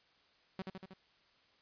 sawtooth tone with echo, 189.1 Hz, F#3, 38 cents sharp, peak -34 dBFS, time 0.59-0.62 s, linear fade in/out 2 ms, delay 79 ms, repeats 4, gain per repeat -3 dB, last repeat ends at 0.936 s, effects white hiss -69 dBFS RMS until 1.61 s + resampled to 11025 Hz

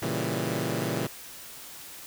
15% pulse chord, A# diminished seventh, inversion none, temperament equal, 116.54 / 138.59 / 164.81 / 196 Hz, A#2 / C#3 / E3 / G3, 0 / 0 / 0 / 0 cents, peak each -26 / -27 / -26 / -29 dBFS, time 0.02-1.07 s, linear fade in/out 5 ms, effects white hiss -44 dBFS RMS until 2.06 s

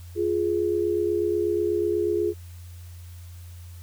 sine tone pair together, 349.2 / 417.4 Hz, F4 / G#4, 0 / +9 cents, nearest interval minor third, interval 309 cents, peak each -24 dBFS, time 0.15-2.34 s, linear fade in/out 50 ms, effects added 87 Hz sine -39 dBFS peak until 3.82 s + white hiss -54 dBFS RMS until 3.82 s

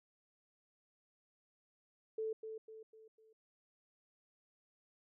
sine tone with echo, 440 Hz, A4, in tune, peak -36 dBFS, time 2.18-2.33 s, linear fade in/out 5 ms, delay 250 ms, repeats 4, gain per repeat -7 dB, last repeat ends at 3.33 s, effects none

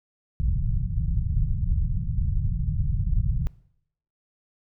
pink low-pass noise, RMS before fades -24 dBFS, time 0.4-3.47 s, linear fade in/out 0 ms, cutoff 160 Hz, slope 48 dB/octave, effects noise-tail reverb RT60 0.7 s tail -21 dB re dry

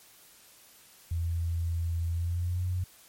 sine tone with pitch glide, 84.1 to 90.66 Hz, E2 to F#2, +35 to -35 cents, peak -27 dBFS, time 1.11-2.84 s, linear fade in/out 5 ms, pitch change +130 cents, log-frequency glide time 2.11-2.68 s, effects white hiss -56 dBFS RMS until 3.08 s + MP3 64 kbps

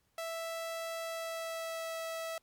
sawtooth tone with pitch glide, 659.3 to 653.6 Hz, E5 to E5, 0 to -15 cents, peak -33 dBFS, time 0.18-2.38 s, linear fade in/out 2 ms, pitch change -15 cents, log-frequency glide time 1.01-1.97 s, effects pink hiss -75 dBFS RMS until 2.42 s + MP3 96 kbps

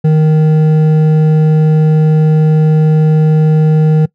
triangle tone with hard clipping, 155.56 Hz, D#3, in tune, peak -7 dBFS, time 0.04-4.06 s, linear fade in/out 10 ms, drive 11 dB, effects noise-tail reverb RT60 0.1 s tail -22 dB re dry

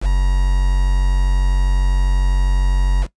triangle tone with quantisation, 46.25 Hz, F#1, in tune, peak -10 dBFS, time 0.01-3.07 s, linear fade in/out 50 ms, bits 5, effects noise-tail reverb RT60 0.1 s tail -17 dB re dry + resampled to 22050 Hz

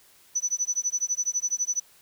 sine tone with tremolo, 5970 Hz, F#8, 15 cents sharp, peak -21 dBFS, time 0.35-1.8 s, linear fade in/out 10 ms, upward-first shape sine, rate 12 Hz, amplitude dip 100%, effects white hiss -57 dBFS RMS until 2.01 s

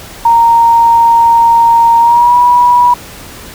sine tone with pitch glide, 928 to 973 Hz, A#5 to B5, -8 to -26 cents, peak -3 dBFS, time 0.25-2.94 s, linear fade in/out 5 ms, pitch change +82 cents, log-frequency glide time 1.99-2.35 s, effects pink hiss -30 dBFS RMS until 3.54 s

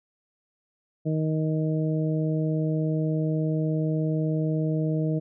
harmonic tone, 156.6 Hz, D#3, 11 cents sharp, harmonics 1 / 2 / 3 / 4, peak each -24 / -29 / -33 / -35 dBFS, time 1.05-5.2 s, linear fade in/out 20 ms, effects none

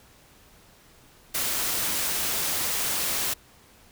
white noise, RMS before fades -27 dBFS, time 1.34-3.34 s, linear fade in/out 10 ms, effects pink hiss -55 dBFS RMS until 3.91 s

